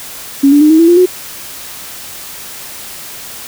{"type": "tone with pitch steps", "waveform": "sine", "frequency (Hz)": [277.2, 290.1, 303.7, 317.9, 332.7, 348.2, 364.5], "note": ["C#4", "D4", "D#4", "D#4", "E4", "F4", "F#4"], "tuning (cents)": [0, -21, -42, 37, 16, -5, -26], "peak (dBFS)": -3, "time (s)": [0.43, 1.06], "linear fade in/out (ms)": 10, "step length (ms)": 90, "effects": ["white hiss -28 dBFS RMS until 3.47 s"]}